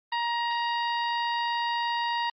harmonic tone, 943 Hz, A#5, 20 cents sharp, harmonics 1 / 2 / 3 / 4 / 5, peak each -27 / -33 / -37 / -39 / -41 dBFS, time 0.12-2.3 s, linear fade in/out 5 ms, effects Opus 24 kbps

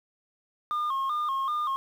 sine tone with vibrato, 1142 Hz, D6, 49 cents flat, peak -23 dBFS, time 0.71-1.76 s, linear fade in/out 0 ms, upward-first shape square, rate 2.6 Hz, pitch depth 100 cents each way, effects tanh soft clip ceiling -25 dBFS + 9-bit

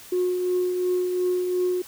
sine tone with tremolo, 362.1 Hz, F#4, 37 cents flat, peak -18 dBFS, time 0.12-1.82 s, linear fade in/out 5 ms, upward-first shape triangle, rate 2.8 Hz, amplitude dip 45%, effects tanh soft clip ceiling -16 dBFS + white hiss -45 dBFS RMS until 1.87 s

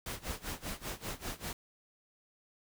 pink noise with tremolo, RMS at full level -38 dBFS, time 0.06-1.53 s, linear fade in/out 2 ms, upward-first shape sine, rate 5.1 Hz, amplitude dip 90%, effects none

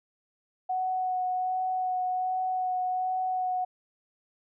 sine tone with vibrato, 740 Hz, F#5, in tune, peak -26 dBFS, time 0.69-3.65 s, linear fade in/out 10 ms, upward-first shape sine, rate 1.3 Hz, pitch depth 12 cents each way, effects none

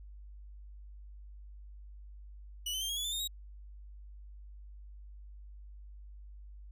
sawtooth tone with pitch steps, 2947 / 3056 / 3169 / 3287 / 3409 / 3535 / 3666 / 3802 Hz, F#7 / G7 / G7 / G#7 / G#7 / A7 / A#7 / A#7, -8 / -45 / +18 / -19 / +45 / +7 / -30 / +33 cents, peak -31 dBFS, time 2.66-3.276 s, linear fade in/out 5 ms, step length 77 ms, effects added 50 Hz sine -47 dBFS peak until 6.71 s

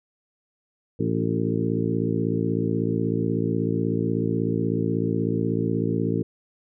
harmonic tone with a mistuned harmonic, 56.3 Hz, A1, 40 cents sharp, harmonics 2 / 3 / 4 / 5 / 6 / 7 / 8, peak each -28 / -27 / -29 / -28 / -31 / -32 / -31 dBFS, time 0.99-6.23 s, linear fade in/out 10 ms, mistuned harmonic 7, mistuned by -31 cents, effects none

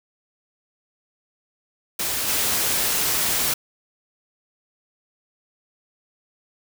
white noise with level steps, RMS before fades -25 / -22 dBFS, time 1.99-3.54 s, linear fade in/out 5 ms, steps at 2.28 s, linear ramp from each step 2 ms, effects none

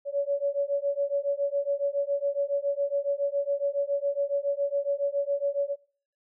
sine beating tone pair, 561 / 568.2 Hz, C#5 / C#5, +21 / +43 cents, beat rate 7.2 Hz, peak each -28 dBFS, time 0.05-5.76 s, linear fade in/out 50 ms, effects noise-tail reverb RT60 0.5 s tail -22 dB re dry

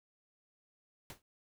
pink noise with exponential decay, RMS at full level -44 dBFS, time 1.1-1.22 s, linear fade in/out 1 ms, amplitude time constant 26 ms, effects none

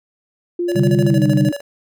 sine tone with pitch glide, 349.2 to 304 Hz, F4 to D#4, 0 to -40 cents, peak -17 dBFS, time 0.59-1.52 s, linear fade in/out 5 ms, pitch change -240 cents, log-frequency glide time 1.04-1.25 s
square tone with tremolo, 570 Hz, C#5, 48 cents sharp, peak -23 dBFS, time 0.68-1.61 s, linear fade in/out 10 ms, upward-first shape square, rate 13 Hz, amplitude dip 80%
sine chord, C suspended second, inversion none, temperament just, 130.81 / 147.16 / 196.22 Hz, C3 / D3 / G3, 0 / +4 / +2 cents, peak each -17 dBFS, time 0.75-1.5 s, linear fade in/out 20 ms
effects none

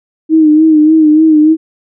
sine tone with vibrato, 311.1 Hz, D#4, in tune, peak -3 dBFS, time 0.29-1.57 s, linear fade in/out 50 ms, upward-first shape sine, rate 3.4 Hz, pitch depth 50 cents each way, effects none

